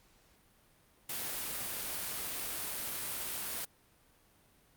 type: noise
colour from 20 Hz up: white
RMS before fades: -38 dBFS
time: 1.09-3.65 s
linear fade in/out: 5 ms
effects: pink hiss -66 dBFS RMS until 4.76 s + Opus 48 kbps